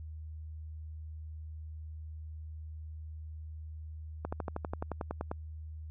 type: slowing click train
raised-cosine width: 1 ms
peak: -21 dBFS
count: 13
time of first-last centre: 4.25-5.314 s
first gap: 75 ms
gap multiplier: 1.03
effects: added 78 Hz sine -41 dBFS peak until 5.9 s